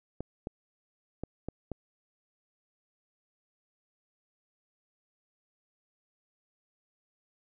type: clicks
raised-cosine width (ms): 2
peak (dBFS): -22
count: 5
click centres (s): 0.206 / 0.471 / 1.236 / 1.486 / 1.717
effects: none